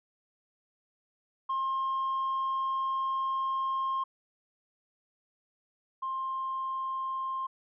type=tone pair in turn; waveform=sine; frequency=1065 / 1057.6 Hz; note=C6 / C6; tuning=+30 / +18 cents; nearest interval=unison; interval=12 cents; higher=first; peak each=-26 / -30 dBFS; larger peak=first; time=1.49-4.04 / 6.02-7.47 s; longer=first; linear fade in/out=10 ms; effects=tanh soft clip ceiling -26 dBFS